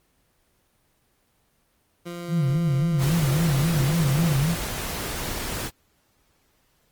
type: tone with pitch glide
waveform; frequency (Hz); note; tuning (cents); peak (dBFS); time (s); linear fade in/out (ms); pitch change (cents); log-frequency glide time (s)
20% pulse; 173 to 170.91; F3 to F3; -16 to -37; -27; 2.05-4.37; 20; -21; 2.37-3.95
type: tone with vibrato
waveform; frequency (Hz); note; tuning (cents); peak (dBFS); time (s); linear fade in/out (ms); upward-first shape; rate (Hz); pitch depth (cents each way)
sine; 150.4; D3; +42; -19; 2.28-4.56; 50; sine; 3.7; 210
type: noise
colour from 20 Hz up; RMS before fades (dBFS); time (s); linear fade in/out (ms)
pink; -30; 2.98-5.71; 50
effects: pink hiss -66 dBFS RMS until 6.91 s + Opus 24 kbps